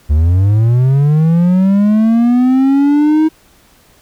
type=linear sweep; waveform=triangle; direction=up; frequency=71.2 to 317.7 Hz; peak=-5 dBFS; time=0.09-3.29 s; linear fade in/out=20 ms; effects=pink hiss -48 dBFS RMS until 4.01 s